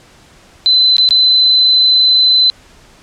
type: tone with dropouts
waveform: sine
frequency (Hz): 4037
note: B7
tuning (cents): +37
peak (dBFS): -6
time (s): 0.66-2.5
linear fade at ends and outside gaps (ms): 0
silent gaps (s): 0.967-0.982 / 1.089-1.108
effects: pink hiss -44 dBFS RMS until 3.02 s + low-pass 8000 Hz 12 dB/octave